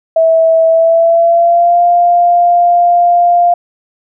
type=tone with pitch glide; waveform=sine; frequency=652 to 698.8 Hz; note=E5 to F5; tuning=-19 to +1 cents; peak=-5 dBFS; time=0.16-3.54 s; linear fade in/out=5 ms; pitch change=+120 cents; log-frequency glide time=0.67-1.82 s; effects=none